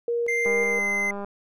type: tone with tremolo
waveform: sine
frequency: 471.9 Hz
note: A#4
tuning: 21 cents sharp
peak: -22 dBFS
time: 0.08-0.79 s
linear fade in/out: 2 ms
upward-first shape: square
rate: 2.7 Hz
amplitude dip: 40%
type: tone with pitch glide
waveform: triangle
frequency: 2093 to 2064 Hz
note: C7 to C7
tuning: 0 to -24 cents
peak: -21 dBFS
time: 0.28-1.11 s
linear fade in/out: 5 ms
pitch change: -24 cents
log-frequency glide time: 0.65-0.8 s
type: click train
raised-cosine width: 1 ms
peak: -21 dBFS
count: 159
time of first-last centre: 0.46-1.246 s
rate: 201 Hz
effects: none